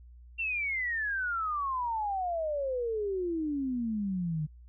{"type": "exponential sweep", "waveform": "sine", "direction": "down", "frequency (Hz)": [2748, 148.3], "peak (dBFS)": -29, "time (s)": [0.38, 4.47], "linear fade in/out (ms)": 20, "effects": ["added 60 Hz sine -49 dBFS peak until 4.68 s"]}